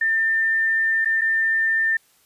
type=tone with dropouts; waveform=sine; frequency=1796 Hz; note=A6; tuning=35 cents sharp; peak=-17 dBFS; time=0.01-1.97 s; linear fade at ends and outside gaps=5 ms; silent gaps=1.048-1.056 / 1.211-1.216 s; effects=white hiss -59 dBFS RMS until 2.25 s + resampled to 32000 Hz